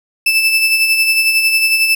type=tone with tremolo; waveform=35% pulse; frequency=2637 Hz; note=E7; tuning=in tune; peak=-7 dBFS; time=0.26-1.95 s; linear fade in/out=5 ms; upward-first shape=sine; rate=11 Hz; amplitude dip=45%; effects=none